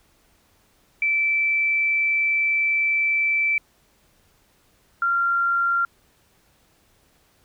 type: tone pair in turn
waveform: sine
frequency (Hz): 2325 / 1382.5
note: D7 / F6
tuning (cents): -18 / -18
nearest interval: major sixth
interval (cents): 900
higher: first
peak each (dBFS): -18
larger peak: neither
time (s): 1.02-3.58 / 5.02-5.85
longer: first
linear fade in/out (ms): 2
effects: pink hiss -61 dBFS RMS until 7.44 s